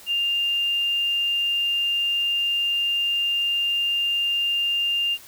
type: tone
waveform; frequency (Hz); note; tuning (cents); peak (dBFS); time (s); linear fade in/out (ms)
sine; 2800; F7; +4; -20; 0.06-5.18; 50
effects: white hiss -46 dBFS RMS until 5.27 s